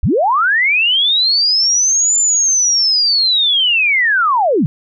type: linear two-way sweep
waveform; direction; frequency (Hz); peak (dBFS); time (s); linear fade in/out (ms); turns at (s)
sine; up then down; 35.17 to 7220 to 120.5; -10; 0.03-4.66; 0; 2.18
effects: none